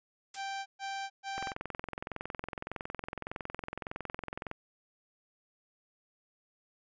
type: noise with exponential decay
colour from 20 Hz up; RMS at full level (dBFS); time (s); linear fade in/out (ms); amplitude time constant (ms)
blue; -36; 0.34-0.5; 5; 34
type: tone bursts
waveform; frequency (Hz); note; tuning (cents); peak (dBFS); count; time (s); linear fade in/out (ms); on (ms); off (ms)
sawtooth; 784; G5; 0; -32; 3; 0.35-1.54; 50; 310; 130
type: click train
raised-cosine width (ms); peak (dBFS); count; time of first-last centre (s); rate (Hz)
0.5; -22; 69; 1.38-4.514; 21.7
effects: resampled to 16000 Hz